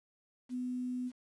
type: tone with quantisation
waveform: sine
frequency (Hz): 250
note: B3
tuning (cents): +21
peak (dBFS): -34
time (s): 0.49-1.12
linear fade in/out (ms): 50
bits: 10
effects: resampled to 24000 Hz